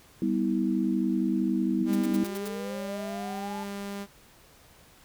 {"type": "chord", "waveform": "sine", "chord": "E minor", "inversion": "first", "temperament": "equal with one note detuned", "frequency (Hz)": [196, 246.9, 322.1], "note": ["G3", "B3", "E4"], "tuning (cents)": [0, 0, -40], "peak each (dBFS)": -28, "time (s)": [0.22, 2.24], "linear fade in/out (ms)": 2}
{"type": "linear sweep", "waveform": "sine", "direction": "up", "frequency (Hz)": [169.8, 874], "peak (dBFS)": -36, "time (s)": [1.8, 3.64], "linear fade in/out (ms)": 10}
{"type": "tone", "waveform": "sawtooth", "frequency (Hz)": 200.4, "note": "G3", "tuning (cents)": 38, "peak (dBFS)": -30, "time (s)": [1.85, 4.07], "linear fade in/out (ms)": 50}
{"type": "noise bursts", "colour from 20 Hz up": "white", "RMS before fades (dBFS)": -41, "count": 6, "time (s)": [1.93, 2.478], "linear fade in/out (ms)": 0, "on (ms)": 23, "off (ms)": 82}
{"effects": ["pink hiss -56 dBFS RMS until 5.04 s"]}